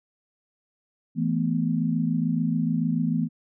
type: chord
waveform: sine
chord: E suspended fourth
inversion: none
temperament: equal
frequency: 164.81 / 220 / 246.9 Hz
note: E3 / A3 / B3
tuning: 0 / 0 / 0 cents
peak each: -25 / -27 / -26 dBFS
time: 1.15-3.29 s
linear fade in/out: 50 ms
effects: none